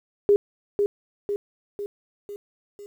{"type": "tone with echo", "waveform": "sine", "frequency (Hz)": 407.4, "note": "G#4", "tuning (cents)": -33, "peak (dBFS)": -13, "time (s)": [0.29, 0.36], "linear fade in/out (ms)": 0, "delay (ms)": 500, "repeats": 5, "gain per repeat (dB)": -5, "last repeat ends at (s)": 2.86, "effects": ["9-bit"]}